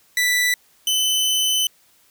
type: tone pair in turn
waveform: sawtooth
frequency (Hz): 1975.5 / 3032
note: B6 / F#7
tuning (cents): 0 / +42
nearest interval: perfect fifth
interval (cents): 742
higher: second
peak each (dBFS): -13 / -14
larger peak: first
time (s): 0.17-0.54 / 0.87-1.67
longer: second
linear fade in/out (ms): 2
effects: white hiss -57 dBFS RMS until 2.1 s